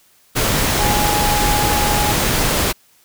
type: tone in noise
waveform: sine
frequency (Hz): 832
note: G#5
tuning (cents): +3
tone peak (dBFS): -19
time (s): 0.78-2.13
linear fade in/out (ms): 20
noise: pink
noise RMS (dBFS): -17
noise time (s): 0.35-2.73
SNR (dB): -5
effects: white hiss -54 dBFS RMS until 3.04 s